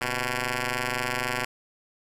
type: ring-modulated tone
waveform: 5% pulse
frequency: 126.2 Hz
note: B2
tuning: 38 cents sharp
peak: -12 dBFS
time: 0.01-1.45 s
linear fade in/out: 2 ms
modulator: 1250 Hz
effects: resampled to 32000 Hz + 9-bit